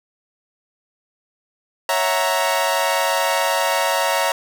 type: chord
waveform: sawtooth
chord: F# dominant seventh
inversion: second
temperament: equal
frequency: 554.4 / 659.3 / 740 / 932.3 Hz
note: C#5 / E5 / F#5 / A#5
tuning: 0 / 0 / 0 / 0 cents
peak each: -19 / -19 / -23 / -17 dBFS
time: 1.89-4.32 s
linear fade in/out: 2 ms
effects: none